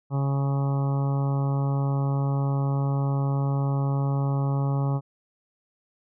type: harmonic tone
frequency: 138.59 Hz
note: C#3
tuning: in tune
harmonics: 1 / 2 / 3 / 4 / 5 / 6 / 7 / 8 / 9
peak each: -22 / -34 / -38 / -38 / -42 / -38 / -44 / -41 / -45 dBFS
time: 0.1-5.01 s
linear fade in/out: 50 ms
effects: none